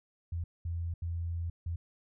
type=tone bursts at uneven times; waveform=sine; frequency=84.7 Hz; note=E2; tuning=48 cents sharp; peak=-32 dBFS; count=4; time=0.32-0.44 / 0.65-0.94 / 1.02-1.5 / 1.66-1.76 s; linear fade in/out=5 ms; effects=none